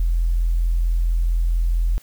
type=tone; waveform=sine; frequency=42.21 Hz; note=E1; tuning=42 cents sharp; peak=-15 dBFS; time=0-1.98 s; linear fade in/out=0 ms; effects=tanh soft clip ceiling -11 dBFS + white hiss -51 dBFS RMS until 2.02 s